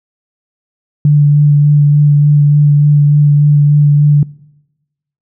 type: tone with vibrato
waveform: sine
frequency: 146.5 Hz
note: D3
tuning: 4 cents flat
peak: -4 dBFS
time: 1.05-4.23 s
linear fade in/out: 2 ms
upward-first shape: sine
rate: 3.4 Hz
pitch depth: 14 cents each way
effects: noise-tail reverb RT60 1.0 s tail -23 dB re dry

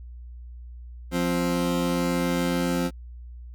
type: tone pair together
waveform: 30% pulse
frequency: 174.61 / 261.8 Hz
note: F3 / C4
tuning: 0 / +1 cents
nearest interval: perfect fifth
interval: 701 cents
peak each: -23 dBFS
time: 1.11-2.91 s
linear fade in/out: 50 ms
effects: added 60 Hz sine -38 dBFS peak until 3.54 s

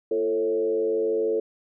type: tone with frequency modulation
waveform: sine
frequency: 443.5 Hz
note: A4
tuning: 14 cents sharp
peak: -21 dBFS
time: 0.11-1.4 s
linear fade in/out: 5 ms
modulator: 99.4 Hz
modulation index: 0.79
effects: none

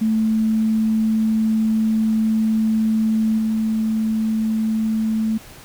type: tone with level steps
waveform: sine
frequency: 220 Hz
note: A3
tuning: in tune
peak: -15 / -17 dBFS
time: 0.01-5.38 s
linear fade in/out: 10 ms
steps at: 3.38 s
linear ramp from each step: 5 ms
effects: pink hiss -42 dBFS RMS until 5.64 s

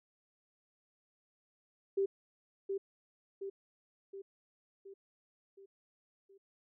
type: tone with echo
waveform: sine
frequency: 392 Hz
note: G4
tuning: in tune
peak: -28 dBFS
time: 1.97-2.06 s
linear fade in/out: 10 ms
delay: 720 ms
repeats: 6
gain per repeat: -5 dB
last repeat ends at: 6.38 s
effects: none

